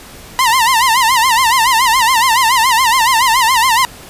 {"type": "tone with vibrato", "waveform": "sawtooth", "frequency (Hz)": 970, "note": "B5", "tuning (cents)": -31, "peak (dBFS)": -5, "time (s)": [0.39, 3.85], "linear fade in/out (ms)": 0, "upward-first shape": "sine", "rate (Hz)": 7.1, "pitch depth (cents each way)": 160, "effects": ["pink hiss -35 dBFS RMS until 4.09 s", "resampled to 32000 Hz"]}